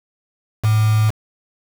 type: tone with quantisation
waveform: sine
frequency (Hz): 108.3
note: A2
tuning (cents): -27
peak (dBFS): -12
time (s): 0.63-1.11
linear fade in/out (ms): 20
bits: 4
effects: none